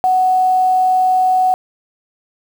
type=tone with quantisation; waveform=sine; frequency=743 Hz; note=F#5; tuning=7 cents sharp; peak=-10 dBFS; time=0.04-1.54 s; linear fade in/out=0 ms; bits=6; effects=none